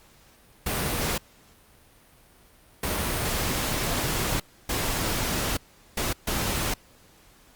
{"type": "noise bursts at uneven times", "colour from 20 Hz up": "pink", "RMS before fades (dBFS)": -27, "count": 5, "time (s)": [[0.66, 1.18], [2.83, 4.4], [4.69, 5.57], [5.97, 6.13], [6.27, 6.74]], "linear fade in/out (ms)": 5, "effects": ["pink hiss -56 dBFS RMS until 7.55 s", "Opus 48 kbps"]}